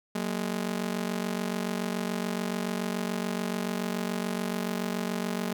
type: ring-modulated tone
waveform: sawtooth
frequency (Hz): 207.7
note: G#3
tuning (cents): 0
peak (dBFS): -22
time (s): 0.15-5.53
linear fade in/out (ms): 2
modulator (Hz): 23.5
effects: none